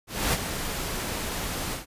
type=noise with ADSR envelope; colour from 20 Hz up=pink; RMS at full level=-23 dBFS; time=0.07-1.86 s; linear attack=260 ms; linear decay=35 ms; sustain=-8 dB; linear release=130 ms; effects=resampled to 32000 Hz